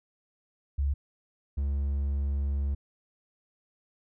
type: tone pair in turn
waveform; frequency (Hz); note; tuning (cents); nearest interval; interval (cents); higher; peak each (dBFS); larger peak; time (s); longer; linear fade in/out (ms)
sine / triangle; 70 / 70; C#2 / C#2; +18 / +18; unison; 0; neither; -24; neither; 0.78-0.94 / 1.57-2.75; second; 10
effects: none

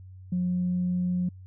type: tone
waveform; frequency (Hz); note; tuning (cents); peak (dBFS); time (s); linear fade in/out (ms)
sine; 179.5; F3; +48; -23; 0.32-1.29; 5
effects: tanh soft clip ceiling -19 dBFS + added 93 Hz sine -43 dBFS peak until 1.46 s

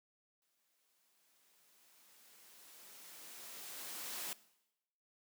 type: noise with exponential growth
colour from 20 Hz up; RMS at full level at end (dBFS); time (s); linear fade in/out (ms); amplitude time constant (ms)
white; -42; 0.42-4.33; 1; 850
effects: noise-tail reverb RT60 0.9 s tail -19 dB re dry + high-pass 200 Hz 12 dB/octave

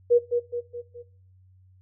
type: tone with echo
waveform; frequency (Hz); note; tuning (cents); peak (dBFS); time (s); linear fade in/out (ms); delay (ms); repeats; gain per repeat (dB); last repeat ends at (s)
sine; 480; B4; -49; -14; 0.1-0.19; 20; 210; 4; -6; 1.03
effects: noise-tail reverb RT60 0.4 s tail -17 dB re dry + added 93 Hz sine -53 dBFS peak until 1.81 s

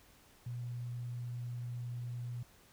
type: tone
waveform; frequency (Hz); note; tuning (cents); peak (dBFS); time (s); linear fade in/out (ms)
sine; 121.2; B2; -32; -38; 0.46-2.43; 5
effects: pink hiss -63 dBFS RMS until 2.72 s

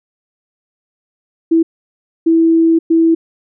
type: tone bursts at uneven times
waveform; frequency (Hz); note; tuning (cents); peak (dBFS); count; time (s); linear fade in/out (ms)
sine; 328.3; E4; -7; -7; 3; 1.51-1.63 / 2.26-2.79 / 2.9-3.15; 10
effects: none

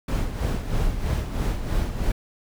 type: noise with tremolo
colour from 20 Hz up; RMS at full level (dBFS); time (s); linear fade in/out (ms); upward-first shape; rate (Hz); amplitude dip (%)
brown; -22; 0.08-2.12; 5; sine; 3.1; 60
effects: none

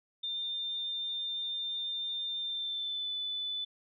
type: tone with pitch glide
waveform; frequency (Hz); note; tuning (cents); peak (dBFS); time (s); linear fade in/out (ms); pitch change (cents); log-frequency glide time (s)
sine; 3603 to 3496; A7 to A7; +40 to -12; -33; 0.23-3.65; 10; -52; 2.38-3.11
effects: none

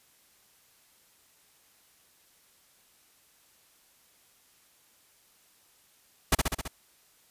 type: noise with echo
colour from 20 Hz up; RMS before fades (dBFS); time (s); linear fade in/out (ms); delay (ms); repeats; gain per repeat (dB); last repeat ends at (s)
pink; -21; 6.32-6.35; 5; 66; 5; -3; 6.68
effects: white hiss -63 dBFS RMS until 7.3 s + resampled to 32000 Hz

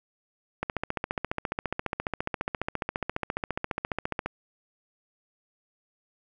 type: click train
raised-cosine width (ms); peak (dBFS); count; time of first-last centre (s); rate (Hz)
0.5; -13; 54; 0.63-4.26; 14.6
effects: none

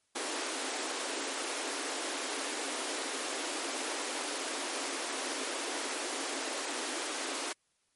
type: high-pass noise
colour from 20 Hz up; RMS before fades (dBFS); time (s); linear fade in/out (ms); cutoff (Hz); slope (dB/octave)
pink; -36; 0.15-7.53; 10; 260; 96
effects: white hiss -75 dBFS RMS until 7.95 s + MP3 48 kbps

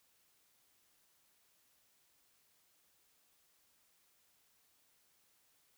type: silence
effects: white hiss -73 dBFS RMS until 5.77 s

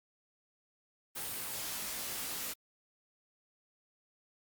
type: noise with comb filter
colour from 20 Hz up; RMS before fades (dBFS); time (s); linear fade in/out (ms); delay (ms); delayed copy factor
white; -39; 1.15-2.54; 20; 19; +0.75
effects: Opus 32 kbps

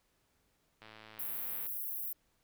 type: click train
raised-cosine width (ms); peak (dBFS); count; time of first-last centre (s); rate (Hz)
0.3; -36; 93; 0.82-1.664; 109
type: high-pass noise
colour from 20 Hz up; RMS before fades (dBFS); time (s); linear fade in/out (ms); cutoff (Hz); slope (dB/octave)
pink; -39; 1.19-2.13; 5; 12000; 48
effects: pink hiss -75 dBFS RMS until 2.43 s

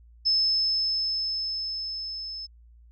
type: tone with level ramp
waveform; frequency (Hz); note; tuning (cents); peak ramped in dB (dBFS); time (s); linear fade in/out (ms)
sine; 5230; E8; -15; -19 to -34; 0.25-2.47; 20
effects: added 58 Hz sine -50 dBFS peak until 2.91 s

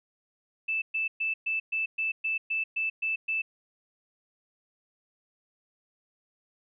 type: tone bursts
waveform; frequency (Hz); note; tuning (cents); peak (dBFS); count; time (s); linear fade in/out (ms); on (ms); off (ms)
sine; 2637; E7; 0; -26; 11; 0.68-3.42; 10; 140; 120
effects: none

